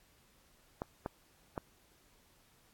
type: clicks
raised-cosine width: 1 ms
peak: -22 dBFS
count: 3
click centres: 0.819 / 1.061 / 1.578 s
effects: pink hiss -67 dBFS RMS until 2.73 s + AAC 64 kbps